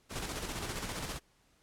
pink noise with tremolo, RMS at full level -37 dBFS, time 0.09-1.2 s, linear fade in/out 50 ms, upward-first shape square, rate 15 Hz, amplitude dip 40%, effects pink hiss -69 dBFS RMS until 1.62 s + low-pass 11000 Hz 12 dB/octave

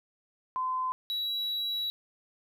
sine / triangle tone pair in turn, 1026 / 3901 Hz, C6 / B7, -34 / -22 cents, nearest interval octave + major seventh, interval 2312 cents, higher second, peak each -28 dBFS, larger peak neither, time 0.56-0.92 / 1.1-1.9 s, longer second, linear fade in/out 0 ms, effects none

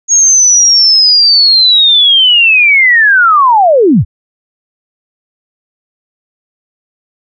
sine linear sweep, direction down, 6630 to 61.74 Hz, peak -3 dBFS, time 0.08-4.05 s, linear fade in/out 50 ms, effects none

